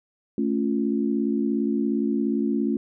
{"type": "chord", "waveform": "sine", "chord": "A augmented", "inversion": "none", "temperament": "equal", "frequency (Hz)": [220, 277.2, 349.2], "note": ["A3", "C#4", "E#4"], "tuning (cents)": [0, 0, 0], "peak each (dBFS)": [-24, -25, -28], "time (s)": [0.38, 2.77], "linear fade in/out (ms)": 2, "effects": []}